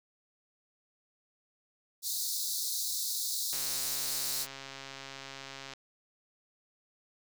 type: high-pass noise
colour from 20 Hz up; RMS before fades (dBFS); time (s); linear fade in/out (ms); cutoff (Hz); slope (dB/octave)
pink; -34; 2.02-4.47; 50; 3800; 96
type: click train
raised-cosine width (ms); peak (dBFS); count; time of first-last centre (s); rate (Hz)
0.2; -26; 301; 3.53-5.736; 136
effects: none